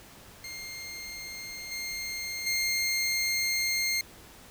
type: tone with level steps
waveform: 20% pulse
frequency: 2118 Hz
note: C7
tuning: 21 cents sharp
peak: -33 / -28 / -21 dBFS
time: 0.44-4.01 s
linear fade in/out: 2 ms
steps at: 1.71 / 2.46 s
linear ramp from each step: 10 ms
effects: pink hiss -51 dBFS RMS until 4.5 s